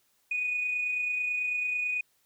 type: tone with amplitude modulation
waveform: sine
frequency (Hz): 2476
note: D#7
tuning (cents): -9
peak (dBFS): -25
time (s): 0.31-2.01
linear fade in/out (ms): 5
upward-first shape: sine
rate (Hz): 29.1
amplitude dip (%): 35
effects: tanh soft clip ceiling -21 dBFS + white hiss -70 dBFS RMS until 2.25 s